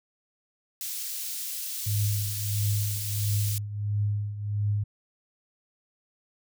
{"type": "high-pass noise", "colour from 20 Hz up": "white", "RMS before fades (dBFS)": -34, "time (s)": [0.81, 3.58], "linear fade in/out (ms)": 0, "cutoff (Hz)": 3800, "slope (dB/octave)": 12}
{"type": "tone with tremolo", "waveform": "sine", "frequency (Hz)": 103.4, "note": "G#2", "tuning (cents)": -7, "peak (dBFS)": -22, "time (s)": [1.86, 4.84], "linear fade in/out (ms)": 10, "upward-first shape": "triangle", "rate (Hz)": 1.5, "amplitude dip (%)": 75}
{"effects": []}